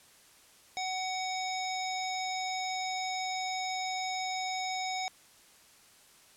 harmonic tone, 749 Hz, F#5, 21 cents sharp, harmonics 1 / 3 / 5 / 7 / 9, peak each -34 / -39 / -41 / -42 / -44 dBFS, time 0.77-5.08 s, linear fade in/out 0 ms, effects white hiss -59 dBFS RMS until 6.36 s + low-pass 11000 Hz 12 dB/octave

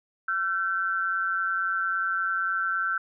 sine tone pair together, 1354.4 / 1538 Hz, E6 / G6, +46 / -33 cents, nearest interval major second, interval 221 cents, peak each -27 dBFS, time 0.28-2.98 s, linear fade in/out 5 ms, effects none

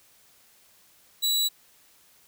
sawtooth tone, 3927 Hz, B7, 11 cents flat, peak -19 dBFS, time 1.22-1.49 s, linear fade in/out 20 ms, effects white hiss -59 dBFS RMS until 2.27 s

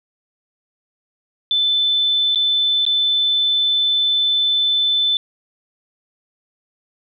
sine tone with dropouts, 3520 Hz, A7, in tune, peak -14 dBFS, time 1.51-5.17 s, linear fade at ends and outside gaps 1 ms, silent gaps 2.348-2.357 / 2.852-2.864 s, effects none

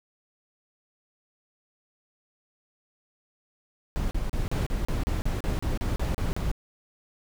brown noise bursts, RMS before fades -27 dBFS, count 14, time 3.96-6.515 s, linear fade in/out 0 ms, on 150 ms, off 35 ms, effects none

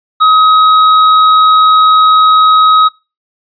triangle tone with tanh clipping, 1268 Hz, D#6, 32 cents sharp, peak -5 dBFS, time 0.2-2.89 s, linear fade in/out 20 ms, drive 14 dB, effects noise-tail reverb RT60 0.3 s tail -24 dB re dry + resampled to 11025 Hz

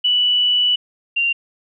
sine tone pair in turn, 2960 / 2773 Hz, F#7 / F7, 0 / -13 cents, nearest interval minor second, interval 113 cents, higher first, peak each -13 / -15 dBFS, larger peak first, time 0.04-0.76 / 1.16-1.33 s, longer first, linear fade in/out 10 ms, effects none

